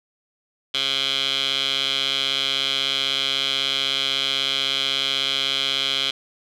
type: tone with band-pass filter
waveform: 15% pulse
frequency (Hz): 136.2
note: C#3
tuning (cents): -30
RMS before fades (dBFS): -23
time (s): 0.74-6.11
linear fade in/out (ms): 5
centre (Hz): 3400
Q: 6
effects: none